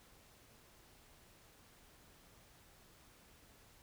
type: silence
effects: pink hiss -64 dBFS RMS until 3.82 s